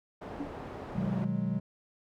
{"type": "low-pass noise", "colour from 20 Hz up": "white", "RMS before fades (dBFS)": -42, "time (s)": [0.21, 1.25], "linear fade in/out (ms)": 10, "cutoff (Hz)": 700, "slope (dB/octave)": 12}
{"type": "tone with exponential decay", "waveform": "sine", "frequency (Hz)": 285.6, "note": "D4", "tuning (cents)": -48, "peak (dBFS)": -31, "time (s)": [0.4, 0.61], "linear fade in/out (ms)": 5, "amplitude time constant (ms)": 44}
{"type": "chord", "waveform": "triangle", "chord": "G# minor seventh", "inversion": "first", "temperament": "equal", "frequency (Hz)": [123.47, 155.56, 185, 207.7], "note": ["B2", "D#3", "F#3", "G#3"], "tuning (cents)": [0, 0, 0, 0], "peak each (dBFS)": [-34, -35, -30, -32], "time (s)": [0.95, 1.6], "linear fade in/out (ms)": 10}
{"effects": []}